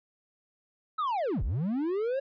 triangle linear two-way sweep, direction down then up, 1318.5 to 34.65 to 558 Hz, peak -25 dBFS, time 0.98-2.2 s, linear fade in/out 10 ms, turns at 1.43 s, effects resampled to 11025 Hz

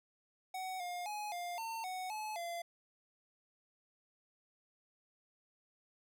square tone with pitch steps, 749 / 710 / 839 / 703 / 904 / 742 / 858 / 686 Hz, F#5 / F5 / G#5 / F5 / A5 / F#5 / A5 / F5, +21 / +28 / +17 / +11 / +47 / +5 / -44 / -31 cents, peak -40 dBFS, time 0.54-2.62 s, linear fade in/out 5 ms, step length 260 ms, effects none

